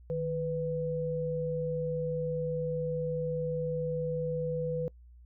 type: tone pair together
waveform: sine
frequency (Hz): 154.15 / 496.1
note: D#3 / B4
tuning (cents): -16 / +8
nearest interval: octave + minor sixth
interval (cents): 2024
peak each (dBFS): -34 / -31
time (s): 0.1-4.88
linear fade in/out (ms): 0
effects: noise-tail reverb RT60 0.1 s tail -24 dB re dry + added 60 Hz sine -51 dBFS peak until 5.25 s